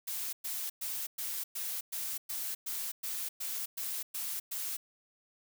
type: noise bursts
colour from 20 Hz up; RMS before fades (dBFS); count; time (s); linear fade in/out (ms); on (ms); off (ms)
blue; -37; 13; 0.07-4.77; 10; 260; 110
effects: none